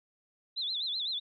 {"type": "tone with vibrato", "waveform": "sine", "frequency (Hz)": 3757, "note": "A#7", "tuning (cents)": 13, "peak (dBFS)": -31, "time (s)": [0.56, 1.2], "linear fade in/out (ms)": 20, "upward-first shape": "sine", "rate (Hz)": 7.9, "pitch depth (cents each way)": 180, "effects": []}